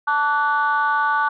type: chord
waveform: sine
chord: D major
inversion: second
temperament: equal with one note detuned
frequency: 880 / 1152.5 / 1480 Hz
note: A5 / D6 / F#6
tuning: 0 / -33 / 0 cents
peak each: -20 dBFS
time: 0.07-1.29 s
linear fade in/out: 10 ms
effects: tanh soft clip ceiling -10 dBFS